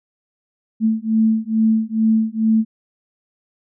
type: beating tone pair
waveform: sine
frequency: 220 / 222.3 Hz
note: A3 / A3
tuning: 0 / +18 cents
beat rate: 2.3 Hz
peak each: -17 dBFS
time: 0.8-2.65 s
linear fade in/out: 50 ms
effects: none